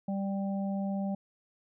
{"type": "harmonic tone", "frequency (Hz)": 196.4, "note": "G3", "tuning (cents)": 4, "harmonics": [1, 3, 4], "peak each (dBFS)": [-30, -40, -42], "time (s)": [0.08, 1.15], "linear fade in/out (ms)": 5, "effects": []}